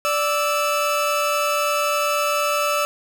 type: tone pair together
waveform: 30% pulse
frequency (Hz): 587.3 / 1318.5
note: D5 / E6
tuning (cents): 0 / 0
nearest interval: octave + major second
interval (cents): 1400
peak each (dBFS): -19 / -19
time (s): 0.05-2.85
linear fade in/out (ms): 0
effects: none